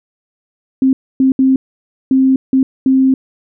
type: tone bursts at uneven times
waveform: sine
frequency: 264.1 Hz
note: C4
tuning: 16 cents sharp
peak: -7 dBFS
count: 6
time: 0.82-0.93 / 1.2-1.32 / 1.39-1.56 / 2.11-2.36 / 2.53-2.63 / 2.86-3.14 s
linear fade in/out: 2 ms
effects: none